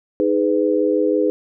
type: chord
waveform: sine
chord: G# minor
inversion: second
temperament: equal with one note detuned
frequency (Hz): 311.1 / 415.3 / 501.1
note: D#4 / G#4 / B4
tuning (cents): 0 / 0 / +25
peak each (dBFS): -19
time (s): 0.2-1.3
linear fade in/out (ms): 0
effects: none